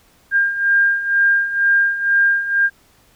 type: beating tone pair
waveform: sine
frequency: 1603 / 1605.1 Hz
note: G6 / G6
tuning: +38 / +41 cents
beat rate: 2.1 Hz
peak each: -19 / -14 dBFS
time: 0.31-2.7 s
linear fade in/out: 50 ms
effects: pink hiss -54 dBFS RMS until 3.15 s